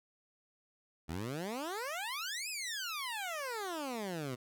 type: exponential two-way sweep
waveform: 15% pulse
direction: up then down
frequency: 75 to 2627 to 119.8 Hz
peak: -31 dBFS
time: 1.08-4.36 s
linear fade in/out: 20 ms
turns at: 2.49 s
effects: none